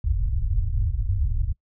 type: low-pass noise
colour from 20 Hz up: pink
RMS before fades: -23 dBFS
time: 0.04-1.53 s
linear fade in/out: 5 ms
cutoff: 110 Hz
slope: 48 dB/octave
effects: noise-tail reverb RT60 0.1 s tail -23 dB re dry